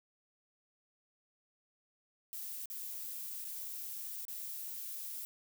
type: noise with dropouts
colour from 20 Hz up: violet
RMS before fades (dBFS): -43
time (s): 2.33-5.25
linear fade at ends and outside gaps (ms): 0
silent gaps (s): 2.657-2.701 / 3.445-3.45 / 4.252-4.282
effects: none